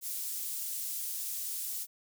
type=high-pass noise; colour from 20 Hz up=pink; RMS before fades=-37 dBFS; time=0.01-1.87 s; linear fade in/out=50 ms; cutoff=9400 Hz; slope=12 dB/octave; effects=none